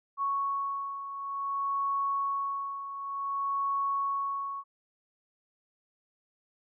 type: beating tone pair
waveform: sine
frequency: 1108.7 / 1109.25 Hz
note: C#6 / C#6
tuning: 0 / +1 cents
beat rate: 0.55 Hz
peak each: -30 / -36 dBFS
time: 0.17-4.64 s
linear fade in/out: 50 ms
effects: none